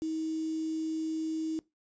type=tone with quantisation; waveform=sine; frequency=318.1 Hz; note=D#4; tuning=38 cents sharp; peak=-30 dBFS; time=0.02-1.59 s; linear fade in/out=0 ms; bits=8; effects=noise-tail reverb RT60 0.2 s tail -20 dB re dry + resampled to 16000 Hz